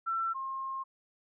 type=tone pair in turn; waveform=sine; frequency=1343 / 1068 Hz; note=E6 / C6; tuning=+32 / +35 cents; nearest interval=major third; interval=397 cents; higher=first; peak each=-29 / -34 dBFS; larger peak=first; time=0.06-0.34 / 0.34-0.84 s; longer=second; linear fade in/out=20 ms; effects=none